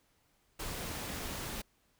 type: noise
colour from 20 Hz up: pink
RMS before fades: -40 dBFS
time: 0.59-1.62 s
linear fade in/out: 10 ms
effects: pink hiss -72 dBFS RMS until 1.99 s